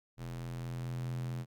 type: tone with high-pass filter sweep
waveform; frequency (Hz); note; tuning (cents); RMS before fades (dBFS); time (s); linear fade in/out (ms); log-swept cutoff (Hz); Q
square; 42.32; E1; +46; -39; 0.17-1.46; 50; 89 to 140; 3.9
effects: none